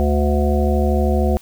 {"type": "harmonic tone", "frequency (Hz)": 73, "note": "D2", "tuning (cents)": -10, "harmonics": [1, 3, 5, 7, 9, 10], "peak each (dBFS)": [-16, -21, -23, -24, -26, -26], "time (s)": [0, 1.37], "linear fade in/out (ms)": 0, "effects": ["white hiss -47 dBFS RMS until 1.41 s"]}